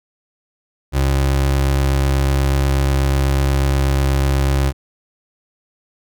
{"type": "tone", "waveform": "30% pulse", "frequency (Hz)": 68.2, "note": "C#2", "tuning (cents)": -28, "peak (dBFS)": -11, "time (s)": [0.92, 4.73], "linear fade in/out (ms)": 50, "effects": []}